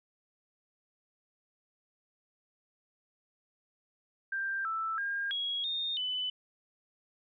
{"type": "tone with pitch steps", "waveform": "sine", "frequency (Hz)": [1582, 1322, 1612, 3315, 3666, 3005], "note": ["G6", "E6", "G6", "G#7", "A#7", "F#7"], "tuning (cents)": [15, 5, 48, -4, -30, 26], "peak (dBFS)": -31, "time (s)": [4.32, 6.3], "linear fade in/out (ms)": 5, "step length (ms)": 330, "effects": []}